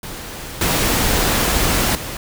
pink noise with level steps, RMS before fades -31 / -17 / -28 dBFS, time 0.03-2.17 s, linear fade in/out 2 ms, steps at 0.61 / 1.95 s, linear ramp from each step 2 ms, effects none

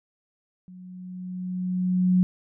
sine tone with level ramp, 182.6 Hz, F#3, 23 cents flat, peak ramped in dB -42 to -15 dBFS, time 0.68-2.23 s, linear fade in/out 0 ms, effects none

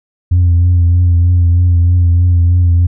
sine tone with vibrato, 87.31 Hz, F2, in tune, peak -4 dBFS, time 0.31-2.87 s, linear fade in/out 10 ms, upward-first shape triangle, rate 3.2 Hz, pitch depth 43 cents each way, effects tanh soft clip ceiling -4 dBFS

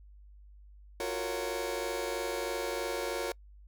sawtooth chord, Gb major seventh, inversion third, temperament just, 346.9 / 370 / 462.5 / 555 Hz, F4 / Gb4 / Bb4 / Db5, -12 / 0 / -14 / +2 cents, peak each -36 / -35 / -32 / -33 dBFS, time 1-3.32 s, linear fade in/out 2 ms, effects noise-tail reverb RT60 0.1 s tail -26 dB re dry + added 50 Hz sine -51 dBFS peak until 3.67 s

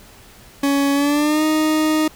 40% pulse tone with pitch glide, 279.8 to 310.5 Hz, C#4 to D#4, +16 to -3 cents, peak -14 dBFS, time 0.63-2.08 s, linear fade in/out 5 ms, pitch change +181 cents, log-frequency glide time 0.93-1.44 s, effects pink hiss -45 dBFS RMS until 2.15 s

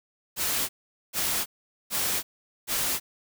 white noise bursts, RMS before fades -27 dBFS, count 4, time 0.36-3 s, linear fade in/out 50 ms, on 330 ms, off 440 ms, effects none

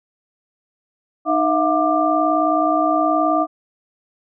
sine tone cluster, 308.3 / 657 / 716 / 1186 Hz, D#4 / E5 / F5 / D6, -16 / -6 / +43 / +17 cents, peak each -20 dBFS, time 1.25-3.47 s, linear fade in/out 50 ms, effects none

